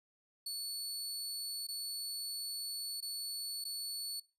sawtooth tone with dropouts, 4435 Hz, C#8, in tune, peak -35 dBFS, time 0.46-4.2 s, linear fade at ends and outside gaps 5 ms, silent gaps 1.67-1.685 / 3.006-3.024 / 3.642-3.65 s, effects noise-tail reverb RT60 0.3 s tail -21 dB re dry + resampled to 32000 Hz

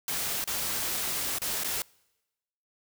white noise with dropouts, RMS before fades -31 dBFS, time 0.08-1.82 s, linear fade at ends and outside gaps 1 ms, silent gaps 0.441-0.475 / 1.385-1.418 / 1.636-1.645 s, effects noise-tail reverb RT60 1.0 s tail -26 dB re dry

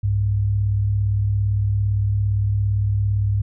sine tone pair together, 64 / 101.59 Hz, C2 / G#2, -38 / -38 cents, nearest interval minor sixth, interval 800 cents, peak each -26 / -17 dBFS, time 0.03-3.42 s, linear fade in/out 10 ms, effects none

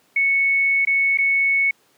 sine tone with dropouts, 2211 Hz, C#7, 5 cents flat, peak -15 dBFS, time 0.16-1.71 s, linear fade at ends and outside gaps 5 ms, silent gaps 0.851-0.871 / 1.175-1.185 s, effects pink hiss -59 dBFS RMS until 1.97 s + high-pass 200 Hz 12 dB/octave

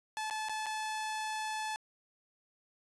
sawtooth tone with dropouts, 866 Hz, A5, 28 cents flat, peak -31 dBFS, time 0.17-1.76 s, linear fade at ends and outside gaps 0 ms, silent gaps 0.299-0.309 / 0.486-0.495 / 0.66-0.665 s, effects resampled to 24000 Hz + 12-bit

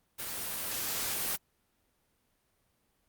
white noise with level ramp, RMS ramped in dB -38 to -32 dBFS, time 0.18-1.37 s, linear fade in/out 20 ms, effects pink hiss -74 dBFS RMS until 3.08 s + Opus 32 kbps

